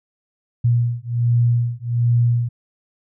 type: beating tone pair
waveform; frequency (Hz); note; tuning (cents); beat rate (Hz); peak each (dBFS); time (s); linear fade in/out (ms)
sine; 118.6 / 119.9; A#2 / A#2; +30 / +49; 1.3; -18; 0.64-2.49; 10
effects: none